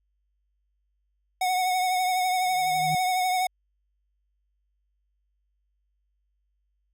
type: tone with vibrato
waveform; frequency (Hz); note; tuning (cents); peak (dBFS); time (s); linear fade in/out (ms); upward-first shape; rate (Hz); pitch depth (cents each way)
square; 737; F#5; -7; -23; 1.41-3.47; 5; triangle; 12; 36
type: tone with exponential growth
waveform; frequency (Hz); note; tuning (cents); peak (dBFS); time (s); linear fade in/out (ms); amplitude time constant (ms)
sine; 155.6; D#3; 0; -27; 2.39-2.95; 2; 120
effects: added 50 Hz sine -70 dBFS peak until 6.93 s